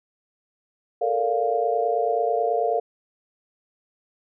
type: chord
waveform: sine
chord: Bb major seventh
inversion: third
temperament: just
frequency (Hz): 437 / 466.2 / 582.7 / 699.2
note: A4 / Bb4 / D5 / F5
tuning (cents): -12 / 0 / -14 / +2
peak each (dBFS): -27 / -25 / -29 / -23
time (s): 1.01-2.8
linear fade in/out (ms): 10
effects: none